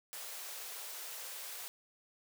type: high-pass noise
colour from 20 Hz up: white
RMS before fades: -45 dBFS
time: 0.13-1.68 s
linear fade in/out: 0 ms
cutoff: 400 Hz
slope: 48 dB/octave
effects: none